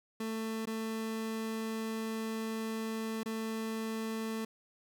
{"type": "tone with dropouts", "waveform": "30% pulse", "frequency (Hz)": 222.2, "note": "A3", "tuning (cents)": 17, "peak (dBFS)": -32, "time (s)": [0.2, 4.45], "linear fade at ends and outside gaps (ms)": 5, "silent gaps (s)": [[0.656, 0.671], [3.233, 3.258]], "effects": ["12-bit"]}